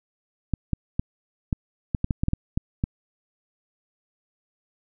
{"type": "clicks", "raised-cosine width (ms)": 5, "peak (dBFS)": -10, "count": 12, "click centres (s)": [0.537, 0.733, 0.995, 1.528, 1.948, 2.044, 2.108, 2.235, 2.284, 2.334, 2.575, 2.839], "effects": []}